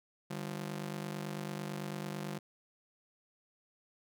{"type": "ring-modulated tone", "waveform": "sawtooth", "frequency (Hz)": 174.61, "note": "F3", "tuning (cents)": 0, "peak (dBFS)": -31, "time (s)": [0.3, 2.39], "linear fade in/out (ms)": 10, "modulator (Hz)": 24.5, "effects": []}